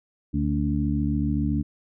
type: harmonic tone with a mistuned harmonic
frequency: 74.1 Hz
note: D2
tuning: 16 cents sharp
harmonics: 1 / 2 / 3 / 4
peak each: -27 / -27 / -27 / -27 dBFS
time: 0.33-1.63 s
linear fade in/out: 20 ms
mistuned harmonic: 4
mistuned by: -41 cents
effects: none